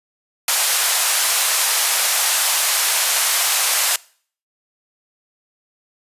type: band-pass noise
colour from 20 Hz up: white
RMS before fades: -18 dBFS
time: 0.48-3.96 s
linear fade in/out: 2 ms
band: 620 to 13000 Hz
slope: 24 dB/octave
effects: noise-tail reverb RT60 0.5 s tail -23 dB re dry + resampled to 32000 Hz